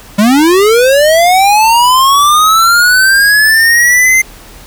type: linear sweep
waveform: square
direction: up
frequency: 196 to 2093 Hz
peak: -5 dBFS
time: 0.18-4.22 s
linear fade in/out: 10 ms
effects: added 40 Hz sine -37 dBFS peak until 4.66 s + pink hiss -35 dBFS RMS until 4.66 s